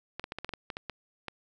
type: clicks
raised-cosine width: 0.3 ms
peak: -20 dBFS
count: 11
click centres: 0.196 / 0.241 / 0.321 / 0.386 / 0.446 / 0.492 / 0.537 / 0.702 / 0.769 / 0.897 / 1.283 s
effects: none